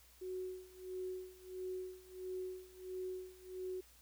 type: tone with tremolo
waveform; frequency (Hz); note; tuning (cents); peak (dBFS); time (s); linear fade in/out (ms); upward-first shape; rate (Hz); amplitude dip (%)
sine; 370; F#4; 0; -39; 0.21-3.81; 10; sine; 1.5; 90
effects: added 60 Hz sine -66 dBFS peak until 4.01 s + white hiss -65 dBFS RMS until 4.01 s